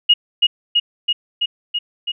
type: tone with echo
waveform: sine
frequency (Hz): 2875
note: F7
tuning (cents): +50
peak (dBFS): -7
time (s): 0.09-0.14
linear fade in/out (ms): 10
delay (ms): 330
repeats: 6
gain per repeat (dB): -2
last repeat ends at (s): 2.12
effects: none